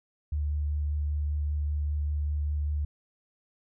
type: tone with vibrato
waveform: sine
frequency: 74 Hz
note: D2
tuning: 14 cents sharp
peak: -26 dBFS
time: 0.32-2.85 s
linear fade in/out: 5 ms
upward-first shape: sine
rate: 5.1 Hz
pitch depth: 11 cents each way
effects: none